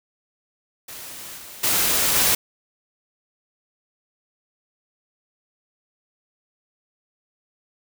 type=noise with level steps; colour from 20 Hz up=white; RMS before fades=-37 / -40 / -20 / -18 dBFS; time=0.88-2.35 s; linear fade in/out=5 ms; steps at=1.37 / 1.63 / 2.15 s; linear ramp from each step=10 ms; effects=none